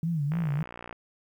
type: tone with vibrato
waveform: sine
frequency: 155.56 Hz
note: D#3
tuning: in tune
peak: -25 dBFS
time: 0.03-0.63 s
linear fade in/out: 2 ms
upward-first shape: sine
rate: 3.5 Hz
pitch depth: 160 cents each way
type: click train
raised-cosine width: 0.5 ms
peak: -25 dBFS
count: 37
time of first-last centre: 0.32-0.927 s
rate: 59.3 Hz
effects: 10-bit